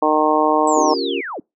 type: harmonic tone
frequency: 153.6 Hz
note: D#3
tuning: 22 cents flat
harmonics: 2 / 3 / 4 / 5 / 6 / 7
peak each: -20 / -20 / -20 / -20 / -20 / -20 dBFS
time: 0.02-0.94 s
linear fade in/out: 5 ms
type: linear sweep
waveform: sine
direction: down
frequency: 7902 to 213.8 Hz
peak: -25 dBFS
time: 0.67-1.4 s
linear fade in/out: 5 ms
type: chord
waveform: sine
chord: G half-diminished seventh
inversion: second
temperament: equal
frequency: 277.2 / 349.2 / 392 / 466.2 Hz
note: Db4 / F4 / G4 / Bb4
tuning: 0 / 0 / 0 / 0 cents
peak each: -25 dBFS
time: 0.76-1.21 s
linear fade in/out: 10 ms
effects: noise-tail reverb RT60 0.2 s tail -26 dB re dry